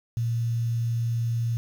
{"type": "tone with quantisation", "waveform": "sine", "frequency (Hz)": 116.54, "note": "A#2", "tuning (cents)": 0, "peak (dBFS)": -23, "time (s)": [0.17, 1.57], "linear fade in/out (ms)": 0, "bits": 8, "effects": []}